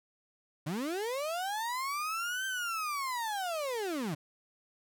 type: linear two-way sweep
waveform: 35% pulse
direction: up then down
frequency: 136.7 to 1568 to 136.7 Hz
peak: -31 dBFS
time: 0.66-4.15 s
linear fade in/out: 10 ms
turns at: 2.46 s
effects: none